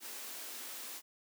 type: high-pass noise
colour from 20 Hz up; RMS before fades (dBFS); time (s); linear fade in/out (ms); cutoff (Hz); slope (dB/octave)
white; -45; 0-1.02; 50; 220; 48
effects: none